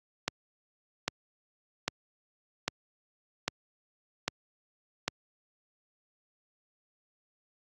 click train, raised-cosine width 0.2 ms, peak -10 dBFS, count 7, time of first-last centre 0.28-5.08 s, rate 1.25 Hz, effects high-pass 80 Hz 12 dB/octave + Opus 48 kbps

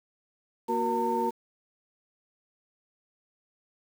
sine tone cluster, 235.3 / 368.3 / 472.3 / 908 Hz, A#3 / F#4 / A#4 / A#5, +16 / -8 / +23 / -46 cents, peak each -32 / -31 / -31 / -27 dBFS, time 0.68-1.31 s, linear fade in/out 20 ms, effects tanh soft clip ceiling -16 dBFS + 8-bit

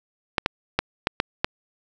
clicks, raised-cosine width 0.3 ms, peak -3 dBFS, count 6, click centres 0.382 / 0.461 / 0.79 / 1.071 / 1.201 / 1.445 s, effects none

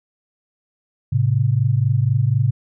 sine tone pair together, 109.34 / 133.4 Hz, A2 / C3, -10 / +34 cents, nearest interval minor third, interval 344 cents, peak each -17 dBFS, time 1.12-2.51 s, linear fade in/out 10 ms, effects none

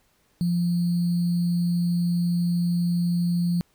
sine tone with sample-and-hold, 173.8 Hz, F3, 8 cents flat, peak -20 dBFS, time 0.41-3.61 s, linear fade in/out 0 ms, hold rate 4410 Hz, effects pink hiss -65 dBFS RMS until 3.74 s

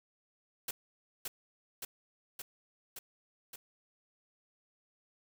white noise with echo, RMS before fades -37 dBFS, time 0.68-0.71 s, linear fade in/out 5 ms, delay 570 ms, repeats 5, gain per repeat -2 dB, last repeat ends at 3.56 s, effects none

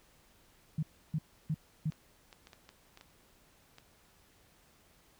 sine tone bursts, 155.56 Hz, D#3, in tune, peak -29 dBFS, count 4, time 0.78-1.902 s, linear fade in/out 5 ms, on 48 ms, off 310 ms
clicks, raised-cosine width 0.2 ms, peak -34 dBFS, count 8, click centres 1.922 / 2.328 / 2.471 / 2.532 / 2.691 / 2.974 / 3.011 / 3.784 s
effects pink hiss -65 dBFS RMS until 5.19 s

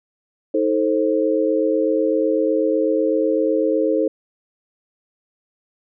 sine chord, A diminished, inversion second, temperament just, 316.8 / 440 / 528 Hz, Eb4 / A4 / C5, +31 / 0 / +16 cents, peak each -20 dBFS, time 0.54-4.08 s, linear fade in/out 5 ms, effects none

